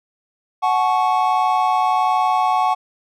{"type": "chord", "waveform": "triangle", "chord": "F# minor", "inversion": "none", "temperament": "equal with one note detuned", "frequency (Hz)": [740, 861.4, 1108.7], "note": ["F#5", "A5", "C#6"], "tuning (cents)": [0, -37, 0], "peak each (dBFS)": [-16, -18, -18], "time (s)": [0.62, 2.75], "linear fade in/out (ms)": 20, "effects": []}